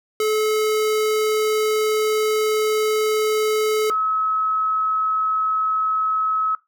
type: tone pair in turn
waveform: square / sine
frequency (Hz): 430.8 / 1286.8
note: A4 / E6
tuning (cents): -37 / -42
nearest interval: octave + perfect fifth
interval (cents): 1895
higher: second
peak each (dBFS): -18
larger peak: neither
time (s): 0.2-3.9 / 3.9-6.55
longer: first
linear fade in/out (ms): 2
effects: noise-tail reverb RT60 0.2 s tail -19 dB re dry